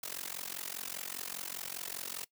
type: noise with amplitude modulation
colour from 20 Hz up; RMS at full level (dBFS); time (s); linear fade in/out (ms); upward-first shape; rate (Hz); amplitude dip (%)
white; -37; 0.03-2.25; 5; sine; 45; 100
effects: noise-tail reverb RT60 0.1 s tail -21 dB re dry + high-pass 150 Hz 12 dB/octave